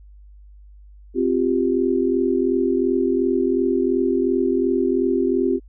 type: chord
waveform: sine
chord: C suspended fourth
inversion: none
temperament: equal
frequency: 261.6 / 349.2 / 392 Hz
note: C4 / F4 / G4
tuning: 0 / 0 / 0 cents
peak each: -21 dBFS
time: 1.14-5.6 s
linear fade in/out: 50 ms
effects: added 50 Hz sine -42 dBFS peak until 5.68 s